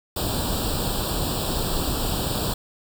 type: noise with comb filter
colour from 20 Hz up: pink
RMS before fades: -25 dBFS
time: 0.16-2.54 s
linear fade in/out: 5 ms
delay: 0.24 ms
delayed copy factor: +0.95
effects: none

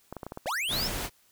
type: clicks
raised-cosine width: 1 ms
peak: -23 dBFS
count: 7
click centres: 0.126 / 0.167 / 0.232 / 0.266 / 0.321 / 0.374 / 0.459 s
type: linear sweep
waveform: square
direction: up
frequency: 440 to 5530 Hz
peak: -29 dBFS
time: 0.46-0.88 s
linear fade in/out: 10 ms
type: noise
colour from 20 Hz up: pink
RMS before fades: -33 dBFS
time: 0.68-1.1 s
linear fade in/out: 50 ms
effects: white hiss -64 dBFS RMS until 1.31 s

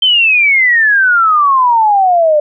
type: exponential sweep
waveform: sine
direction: down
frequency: 3136 to 587.3 Hz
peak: -6 dBFS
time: 0.02-2.4 s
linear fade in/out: 5 ms
effects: none

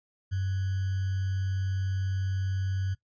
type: tone with sample-and-hold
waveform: sine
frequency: 95.4 Hz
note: G2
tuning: 47 cents flat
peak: -27 dBFS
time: 0.31-2.95 s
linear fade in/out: 20 ms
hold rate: 1575 Hz
effects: noise-tail reverb RT60 0.1 s tail -17 dB re dry + resampled to 16000 Hz

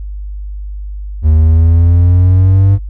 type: exponential sweep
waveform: triangle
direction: up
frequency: 76.7 to 99.5 Hz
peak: -3 dBFS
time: 1.22-2.79 s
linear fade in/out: 50 ms
effects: noise-tail reverb RT60 0.1 s tail -21 dB re dry + added 50 Hz sine -20 dBFS peak until 2.89 s

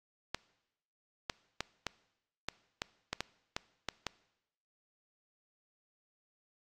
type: clicks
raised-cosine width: 0.2 ms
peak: -16 dBFS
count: 11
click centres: 0.346 / 1.298 / 1.606 / 1.867 / 2.486 / 2.819 / 3.13 / 3.206 / 3.565 / 3.887 / 4.067 s
effects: noise-tail reverb RT60 0.9 s tail -22 dB re dry + AAC 48 kbps

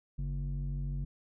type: tone with low-pass filter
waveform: square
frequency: 46.74 Hz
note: F#1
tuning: 18 cents sharp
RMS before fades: -35 dBFS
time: 0.18-1.05 s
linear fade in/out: 10 ms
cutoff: 170 Hz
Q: 3.6
effects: none

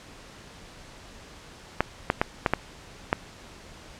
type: clicks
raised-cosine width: 0.5 ms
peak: -5 dBFS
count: 6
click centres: 1.806 / 2.101 / 2.215 / 2.462 / 2.536 / 3.129 s
effects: pink hiss -47 dBFS RMS until 3.99 s + low-pass 7000 Hz 12 dB/octave

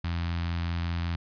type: tone with notch filter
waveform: sawtooth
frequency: 85.1 Hz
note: F2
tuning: 44 cents flat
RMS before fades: -30 dBFS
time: 0.04-1.16 s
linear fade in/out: 5 ms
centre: 460 Hz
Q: 0.5
effects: resampled to 11025 Hz

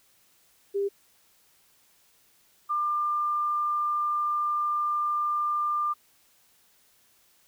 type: tone pair in turn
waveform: sine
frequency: 399 / 1195.6 Hz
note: G4 / D6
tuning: +31 / +31 cents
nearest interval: octave + perfect fifth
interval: 1900 cents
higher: second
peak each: -24 dBFS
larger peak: neither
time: 0.74-0.89 / 2.69-5.94 s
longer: second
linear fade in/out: 20 ms
effects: white hiss -63 dBFS RMS until 7.47 s

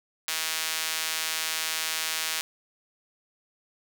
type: tone with high-pass filter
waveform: sawtooth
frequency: 160 Hz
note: D#3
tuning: 49 cents sharp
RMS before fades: -30 dBFS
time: 0.28-2.41 s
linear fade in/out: 0 ms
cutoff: 2400 Hz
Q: 0.61
effects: none

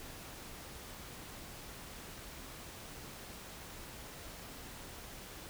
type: silence
effects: pink hiss -49 dBFS RMS until 5.49 s

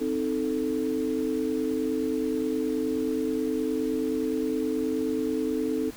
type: chord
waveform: sine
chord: A diminished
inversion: first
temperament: equal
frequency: 261.6 / 311.1 / 440 Hz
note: C4 / Eb4 / A4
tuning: 0 / 0 / 0 cents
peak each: -29 dBFS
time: 0-5.91 s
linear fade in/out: 20 ms
effects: pink hiss -46 dBFS RMS until 5.96 s

